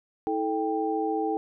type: tone cluster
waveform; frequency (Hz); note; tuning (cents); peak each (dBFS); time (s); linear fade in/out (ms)
sine; 321.4 / 435.8 / 789; E4 / A4 / G5; -44 / -17 / +11; -29; 0.27-1.37; 0
effects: none